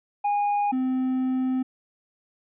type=tone pair in turn; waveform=triangle; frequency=820 / 258.3 Hz; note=G#5 / C4; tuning=-22 / -22 cents; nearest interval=octave + minor sixth; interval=2000 cents; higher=first; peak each=-19 / -20 dBFS; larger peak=first; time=0.24-0.72 / 0.72-1.63 s; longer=second; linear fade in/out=10 ms; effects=resampled to 8000 Hz